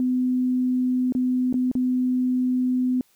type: tone with dropouts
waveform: sine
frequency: 252.8 Hz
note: B3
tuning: 41 cents sharp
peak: -19 dBFS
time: 0-3.01 s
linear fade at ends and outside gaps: 1 ms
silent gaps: 1.123-1.15 / 1.527-1.541 / 1.715-1.752 s
effects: white hiss -62 dBFS RMS until 3.15 s